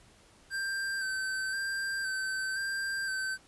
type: tone with vibrato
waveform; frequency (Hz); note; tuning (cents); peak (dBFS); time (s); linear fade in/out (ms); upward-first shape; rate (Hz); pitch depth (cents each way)
square; 1562; G6; -7; -32; 0.5-3.38; 50; square; 0.97; 22
effects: pink hiss -60 dBFS RMS until 3.47 s + resampled to 24000 Hz

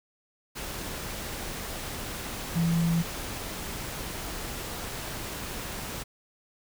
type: tone in noise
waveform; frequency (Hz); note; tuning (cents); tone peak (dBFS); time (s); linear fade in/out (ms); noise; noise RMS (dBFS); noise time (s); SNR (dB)
sine; 167.5; E3; +28; -22; 2.55-3.03; 20; pink; -36; 0.55-6.04; +11
effects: none

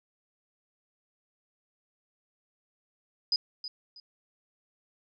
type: tone with echo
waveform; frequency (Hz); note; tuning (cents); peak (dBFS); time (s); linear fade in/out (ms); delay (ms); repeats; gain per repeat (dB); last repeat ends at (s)
sine; 4978; D#8; 0; -23; 3.32-3.36; 2; 320; 2; -12; 4
effects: none

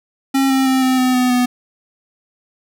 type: tone with pitch steps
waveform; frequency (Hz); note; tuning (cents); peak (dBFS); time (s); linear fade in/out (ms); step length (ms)
square; 270 / 266.1 / 262.3 / 258.6 / 254.8 / 251.2 / 247.6; C#4 / C4 / C4 / C4 / C4 / B3 / B3; -45 / +29 / +4 / -20 / -46 / +30 / +5; -13; 0.34-1.46; 10; 160
effects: none

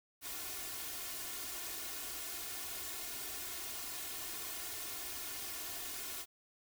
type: noise with comb filter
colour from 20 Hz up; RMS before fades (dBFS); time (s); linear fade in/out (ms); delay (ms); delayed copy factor
white; -43; 0.21-6.26; 50; 2.8; +0.85
effects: none

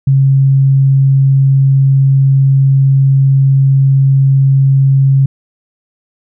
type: tone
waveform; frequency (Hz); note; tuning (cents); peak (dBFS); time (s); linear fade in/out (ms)
sine; 135.9; C#3; -34; -5; 0.07-5.26; 5
effects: none

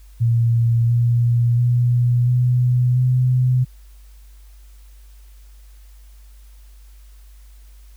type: tone with pitch steps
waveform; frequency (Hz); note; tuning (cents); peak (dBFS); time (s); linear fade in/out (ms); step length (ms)
sine; 116.54 / 118.99 / 121.49 / 124.04 / 126.65; A#2 / A#2 / B2 / B2 / B2; 0 / +36 / -28 / +8 / +44; -13; 0.2-3.65; 20; 690
effects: added 50 Hz sine -41 dBFS peak until 7.96 s + white hiss -57 dBFS RMS until 7.96 s

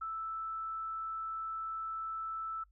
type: tone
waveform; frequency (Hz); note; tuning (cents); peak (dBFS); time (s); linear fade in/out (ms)
sine; 1318.5; E6; 0; -36; 0.01-2.64; 10
effects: noise-tail reverb RT60 0.1 s tail -22 dB re dry + added 50 Hz sine -63 dBFS peak until 2.71 s

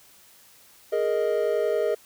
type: chord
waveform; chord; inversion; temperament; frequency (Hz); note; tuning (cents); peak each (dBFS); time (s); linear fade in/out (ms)
triangle; Ab suspended second; none; equal; 415.3 / 466.2 / 622.3; Ab4 / Bb4 / Eb5; 0 / 0 / 0; -24; 0.92-1.95; 10
effects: white hiss -54 dBFS RMS until 2.05 s

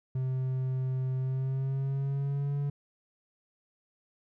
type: tone with pitch glide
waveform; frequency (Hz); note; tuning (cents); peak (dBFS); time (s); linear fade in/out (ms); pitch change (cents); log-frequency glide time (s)
triangle; 130 to 142.59; C3 to C#3; -11 to +49; -26; 0.15-2.7; 5; +160; 1.17-2.58
effects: none

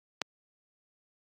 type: click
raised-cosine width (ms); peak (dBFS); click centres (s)
0.2; -11; 0.217
effects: high-pass 200 Hz 12 dB/octave + AAC 64 kbps

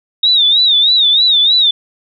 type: tone with vibrato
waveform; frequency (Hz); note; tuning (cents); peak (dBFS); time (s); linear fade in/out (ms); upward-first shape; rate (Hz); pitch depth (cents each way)
sine; 3713; A#7; -8; -7; 0.23-1.71; 5; sine; 3.2; 120
effects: none

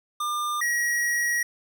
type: tone pair in turn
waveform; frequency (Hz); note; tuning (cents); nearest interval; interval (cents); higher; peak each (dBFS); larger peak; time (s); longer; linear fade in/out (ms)
square; 1200 / 1904.9; D6 / A#6; +37 / +37; minor sixth; 800; second; -26 / -23; second; 0.2-0.61 / 0.61-1.43; second; 5
effects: none

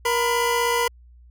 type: tone pair together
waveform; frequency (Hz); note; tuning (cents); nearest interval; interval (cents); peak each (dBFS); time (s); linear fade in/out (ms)
25% pulse; 472.9 / 1002; A#4 / B5; +25 / +25; octave + minor second; 1300; -18 / -19; 0.05-0.88; 5
effects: added 60 Hz sine -46 dBFS peak until 1.3 s

